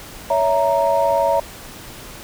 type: chord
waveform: sine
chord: A# diminished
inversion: first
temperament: equal with one note detuned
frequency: 561.5 / 659.3 / 932.3 Hz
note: C#5 / E5 / A#5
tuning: +22 / 0 / 0 cents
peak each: -18 dBFS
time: 0.3-1.4 s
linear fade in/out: 5 ms
effects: tanh soft clip ceiling -5 dBFS + pink hiss -37 dBFS RMS until 2.23 s